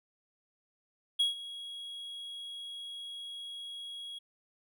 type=tone with ADSR envelope; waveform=triangle; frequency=3315 Hz; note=G#7; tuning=4 cents flat; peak=-22 dBFS; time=1.19-4.19 s; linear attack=12 ms; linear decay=140 ms; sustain=-17 dB; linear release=11 ms; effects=none